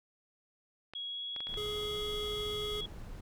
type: clicks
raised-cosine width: 0.3 ms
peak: -29 dBFS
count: 5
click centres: 0.936 / 1.363 / 1.405 / 1.47 / 1.541 s
type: tone with pitch glide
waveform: sine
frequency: 3319 to 3338 Hz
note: G#7 to G#7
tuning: -2 to +8 cents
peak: -37 dBFS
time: 0.95-2.86 s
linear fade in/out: 5 ms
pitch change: +10 cents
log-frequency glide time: 1.07-1.21 s
type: noise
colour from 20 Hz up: brown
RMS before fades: -45 dBFS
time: 1.48-3.21 s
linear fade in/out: 10 ms
type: tone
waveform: square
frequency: 419.7 Hz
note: G#4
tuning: 18 cents sharp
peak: -38 dBFS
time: 1.57-2.81 s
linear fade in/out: 5 ms
effects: none